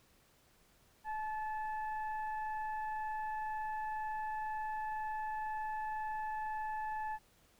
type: tone with frequency modulation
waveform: sine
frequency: 863 Hz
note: A5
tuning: 34 cents flat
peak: -36 dBFS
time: 1.04-7.19 s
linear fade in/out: 50 ms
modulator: 874 Hz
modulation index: 0.62
effects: pink hiss -68 dBFS RMS until 7.59 s